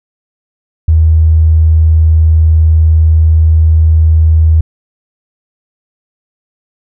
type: tone with tanh clipping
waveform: triangle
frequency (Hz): 79.8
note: D#2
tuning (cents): +44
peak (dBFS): -3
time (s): 0.88-4.61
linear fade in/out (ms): 5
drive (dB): 3
effects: none